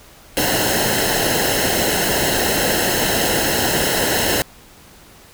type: noise with comb filter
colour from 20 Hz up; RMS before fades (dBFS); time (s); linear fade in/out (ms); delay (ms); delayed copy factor
pink; -18; 0.37-4.42; 0; 0.85; -0.75
effects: pink hiss -45 dBFS RMS until 5.33 s